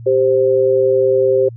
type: tone pair together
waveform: sine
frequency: 392.4 / 523.3 Hz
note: G4 / C5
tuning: +2 / 0 cents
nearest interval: perfect fourth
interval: 498 cents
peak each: -13 dBFS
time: 0.06-1.49 s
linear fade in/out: 10 ms
effects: added 116 Hz sine -30 dBFS peak until 1.56 s